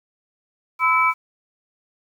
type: tone cluster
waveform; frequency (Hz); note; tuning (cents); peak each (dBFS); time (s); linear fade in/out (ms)
sine; 1016 / 1308 / 2297; B5 / E6 / D7; +49 / -14 / -39; -19; 0.79-1.14; 50
effects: 8-bit